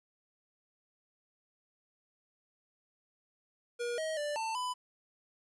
square tone with pitch steps, 478.4 / 633 / 589 / 892 / 999 Hz, A#4 / D#5 / D5 / A5 / B5, +45 / +30 / +5 / +23 / +20 cents, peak -34 dBFS, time 3.79-4.74 s, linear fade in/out 20 ms, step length 190 ms, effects resampled to 24000 Hz + 11-bit

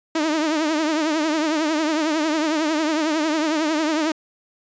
sawtooth tone with vibrato, 311.1 Hz, D#4, in tune, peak -15 dBFS, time 0.15-4.12 s, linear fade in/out 5 ms, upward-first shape triangle, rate 11 Hz, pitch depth 110 cents each way, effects resampled to 16000 Hz

